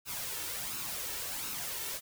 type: noise with flanger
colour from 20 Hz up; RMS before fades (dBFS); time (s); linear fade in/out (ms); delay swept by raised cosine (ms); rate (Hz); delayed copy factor
white; -38; 0.05-2.01; 50; 0.75 to 2.25; 1.4; +0.5
effects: none